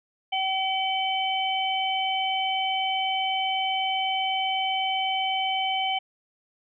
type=harmonic tone; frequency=764 Hz; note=G5; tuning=45 cents flat; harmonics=1 / 3 / 4; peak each=-26 / -31 / -28 dBFS; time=0.32-5.99 s; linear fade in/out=10 ms; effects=none